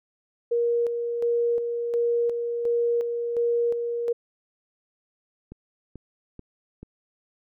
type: tone with tremolo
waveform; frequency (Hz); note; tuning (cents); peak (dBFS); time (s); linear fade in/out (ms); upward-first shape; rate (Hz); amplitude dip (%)
sine; 472.3; A#4; +23; -20; 0.51-4.13; 10; square; 1.4; 45
type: click train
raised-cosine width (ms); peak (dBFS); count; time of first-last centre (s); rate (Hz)
3; -27; 4; 5.52-6.83; 2.29
effects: none